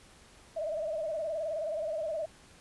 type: tone with vibrato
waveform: sine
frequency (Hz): 628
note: D#5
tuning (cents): +16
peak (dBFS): -31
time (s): 0.56-2.26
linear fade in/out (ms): 10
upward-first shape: sine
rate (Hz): 19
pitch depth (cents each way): 96
effects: pink hiss -57 dBFS RMS until 2.6 s + resampled to 24000 Hz